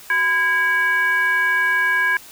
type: tone with frequency modulation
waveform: sine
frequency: 1641 Hz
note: G#6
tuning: 21 cents flat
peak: -15 dBFS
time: 0.1-2.17 s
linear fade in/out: 2 ms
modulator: 632 Hz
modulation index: 0.68
effects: white hiss -42 dBFS RMS until 2.31 s